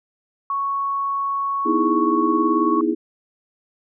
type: tone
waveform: sine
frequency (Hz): 1109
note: C#6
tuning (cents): 0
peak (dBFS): -20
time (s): 0.5-2.81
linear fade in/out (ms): 2
type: chord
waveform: sine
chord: E major seventh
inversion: second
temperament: equal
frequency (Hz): 246.9 / 311.1 / 329.6 / 415.3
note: B3 / D#4 / E4 / G#4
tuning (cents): 0 / 0 / 0 / 0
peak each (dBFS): -25 / -22 / -20 / -25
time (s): 1.65-2.95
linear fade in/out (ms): 20
effects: none